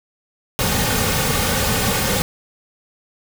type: noise with comb filter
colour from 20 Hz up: pink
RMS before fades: -19 dBFS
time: 0.59-2.22 s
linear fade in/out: 0 ms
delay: 3 ms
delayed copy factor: -0.65
effects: none